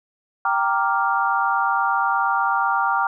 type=chord; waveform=sine; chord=G minor seventh; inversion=none; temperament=equal; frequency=784 / 932.3 / 1174.7 / 1396.9 Hz; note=G5 / Bb5 / D6 / F6; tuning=0 / 0 / 0 / 0 cents; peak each=-23 dBFS; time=0.45-3.07 s; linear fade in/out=2 ms; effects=none